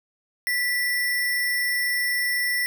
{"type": "tone with sample-and-hold", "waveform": "sine", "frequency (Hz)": 1964, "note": "B6", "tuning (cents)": -10, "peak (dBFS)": -21, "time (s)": [0.47, 2.66], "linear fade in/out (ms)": 0, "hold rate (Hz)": 7350, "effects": []}